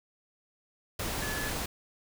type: tone in noise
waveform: sine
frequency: 1715 Hz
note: A6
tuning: 45 cents flat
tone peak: -37 dBFS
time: 1.22-1.49 s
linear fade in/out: 5 ms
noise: pink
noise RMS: -34 dBFS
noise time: 0.99-1.66 s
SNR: -6 dB
effects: none